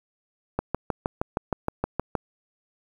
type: click train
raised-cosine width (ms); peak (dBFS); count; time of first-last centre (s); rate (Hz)
1; -10; 11; 0.59-2.152; 6.4
effects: 8-bit